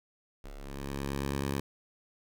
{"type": "ring-modulated tone", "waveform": "10% pulse", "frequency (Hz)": 69.3, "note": "C#2", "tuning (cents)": 0, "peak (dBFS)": -22, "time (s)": [0.44, 1.6], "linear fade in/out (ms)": 5, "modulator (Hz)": 34.4, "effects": []}